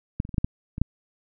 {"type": "clicks", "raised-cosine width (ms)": 5, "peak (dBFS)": [-11, -24, -28, -20, -9, -10, -20, -7], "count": 8, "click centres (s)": [0.201, 0.251, 0.292, 0.343, 0.382, 0.445, 0.781, 0.816], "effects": []}